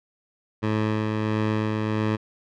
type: tone with tremolo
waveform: 15% pulse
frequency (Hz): 108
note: A2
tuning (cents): -32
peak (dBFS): -15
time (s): 0.62-2.17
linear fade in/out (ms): 20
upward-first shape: sine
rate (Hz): 1.5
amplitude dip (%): 25
effects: low-pass 3000 Hz 12 dB/octave